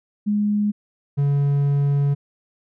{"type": "tone pair in turn", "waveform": ["sine", "triangle"], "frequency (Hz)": [207.7, 141.85], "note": ["G#3", "C#3"], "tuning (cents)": [0, 40], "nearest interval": "perfect fifth", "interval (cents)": 660, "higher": "first", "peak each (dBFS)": [-17, -14], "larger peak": "second", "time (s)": [[0.26, 0.72], [1.17, 2.15]], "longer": "second", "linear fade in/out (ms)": 20, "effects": []}